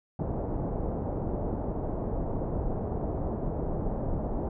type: low-pass noise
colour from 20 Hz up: pink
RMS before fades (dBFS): -31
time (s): 0.19-4.49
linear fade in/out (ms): 5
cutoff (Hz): 760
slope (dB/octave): 24
effects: none